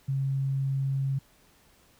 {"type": "tone", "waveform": "sine", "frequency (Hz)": 135.9, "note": "C#3", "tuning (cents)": -34, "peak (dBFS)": -25, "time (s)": [0.08, 1.19], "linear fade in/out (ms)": 10, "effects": ["pink hiss -61 dBFS RMS until 1.99 s"]}